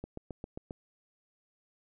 click train, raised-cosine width 2 ms, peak -26 dBFS, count 6, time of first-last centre 0.04-0.708 s, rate 7.48 Hz, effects none

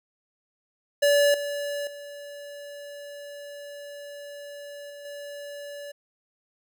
square tone with level steps, 575 Hz, D5, 37 cents flat, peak -18 / -29 / -39 / -41 / -37 dBFS, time 1.02-5.92 s, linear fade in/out 10 ms, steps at 1.34 / 1.87 / 4.9 / 5.05 s, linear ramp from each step 2 ms, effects none

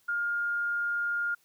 sine tone, 1413 Hz, F6, 20 cents sharp, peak -27 dBFS, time 0.08-1.35 s, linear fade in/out 10 ms, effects white hiss -67 dBFS RMS until 1.44 s + high-pass 60 Hz 12 dB/octave

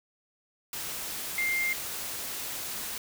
sine tone in noise, 2107 Hz, C7, 12 cents sharp, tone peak -26 dBFS, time 1.38-1.73 s, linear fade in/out 2 ms, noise white, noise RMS -36 dBFS, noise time 0.73-2.98 s, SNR +7 dB, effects none

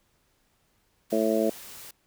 white noise, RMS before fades -44 dBFS, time 1.1-1.91 s, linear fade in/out 5 ms
harmonic tone, 110 Hz, A2, in tune, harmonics 2 / 3 / 4 / 5 / 6, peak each -28 / -28 / -28 / -28 / -28 dBFS, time 1.12-1.5 s, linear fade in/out 5 ms
effects pink hiss -69 dBFS RMS until 2.06 s

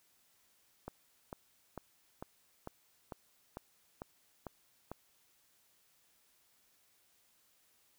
click train, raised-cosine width 1 ms, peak -28 dBFS, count 10, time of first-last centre 0.88-4.916 s, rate 2.23 Hz, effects white hiss -71 dBFS RMS until 7.98 s

